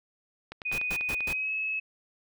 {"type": "click train", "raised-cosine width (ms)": 0.3, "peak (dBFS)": -23, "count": 9, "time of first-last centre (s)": [0.52, 1.304], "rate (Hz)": 10.2}
{"type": "tone with pitch glide", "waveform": "sine", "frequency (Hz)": [2489, 2581], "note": ["D#7", "E7"], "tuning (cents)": [0, -37], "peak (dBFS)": -28, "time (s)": [0.65, 1.8], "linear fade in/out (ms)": 10, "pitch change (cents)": 63, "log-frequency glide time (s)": [1.25, 1.52]}
{"type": "noise bursts", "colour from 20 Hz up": "pink", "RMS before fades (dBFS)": -37, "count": 4, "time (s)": [0.72, 1.332], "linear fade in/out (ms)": 5, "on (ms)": 63, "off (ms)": 120}
{"effects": []}